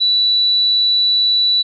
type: tone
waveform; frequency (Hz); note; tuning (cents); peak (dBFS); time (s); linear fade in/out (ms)
sine; 3951; B7; 0; -11; 0-1.63; 20
effects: none